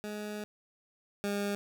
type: tone pair in turn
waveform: 20% pulse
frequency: 209.7 / 202.7 Hz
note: G#3 / G#3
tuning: +17 / -42 cents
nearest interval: minor second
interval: 59 cents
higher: first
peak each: -32 / -26 dBFS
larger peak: second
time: 0.04-0.44 / 1.24-1.55 s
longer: first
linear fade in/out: 0 ms
effects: none